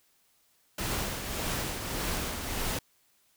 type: noise with tremolo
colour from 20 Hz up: pink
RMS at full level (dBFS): -31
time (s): 0.78-2.79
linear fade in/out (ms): 5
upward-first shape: triangle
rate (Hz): 1.7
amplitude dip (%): 50
effects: white hiss -68 dBFS RMS until 3.36 s